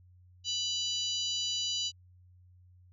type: harmonic tone with a mistuned harmonic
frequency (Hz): 987.8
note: B5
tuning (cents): 0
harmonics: 3 / 4 / 5 / 6 / 7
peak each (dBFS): -34 / -36 / -38 / -40 / -41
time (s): 0.44-1.92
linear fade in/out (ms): 50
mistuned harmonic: 5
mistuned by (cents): -62
effects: added 90 Hz sine -56 dBFS peak until 2.92 s